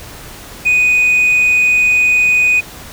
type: tone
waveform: sine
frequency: 2486 Hz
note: D#7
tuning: 2 cents flat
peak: -6 dBFS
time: 0.65-2.61 s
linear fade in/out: 20 ms
effects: tanh soft clip ceiling -7 dBFS + pink hiss -33 dBFS RMS until 2.92 s